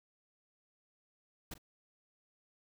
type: noise with echo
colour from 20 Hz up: pink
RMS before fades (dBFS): -43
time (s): 1.51-1.54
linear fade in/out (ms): 5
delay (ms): 41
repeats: 1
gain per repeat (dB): -15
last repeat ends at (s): 1.581
effects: none